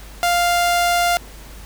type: tone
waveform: sawtooth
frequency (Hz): 698.5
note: F5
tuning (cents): 0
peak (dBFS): -11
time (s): 0.23-1.17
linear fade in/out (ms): 0
effects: added 50 Hz sine -37 dBFS peak until 1.65 s + pink hiss -42 dBFS RMS until 1.65 s